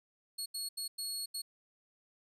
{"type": "tone bursts at uneven times", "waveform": "25% pulse", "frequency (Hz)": 4341, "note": "C#8", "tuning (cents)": -37, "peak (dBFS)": -32, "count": 5, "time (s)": [[0.38, 0.46], [0.54, 0.69], [0.77, 0.88], [0.98, 1.26], [1.34, 1.42]], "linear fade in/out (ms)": 10, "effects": ["12-bit"]}